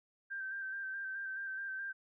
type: tone with vibrato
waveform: sine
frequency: 1568 Hz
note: G6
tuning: in tune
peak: -38 dBFS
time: 0.3-1.93 s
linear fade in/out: 20 ms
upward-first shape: square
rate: 4.7 Hz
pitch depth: 25 cents each way
effects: none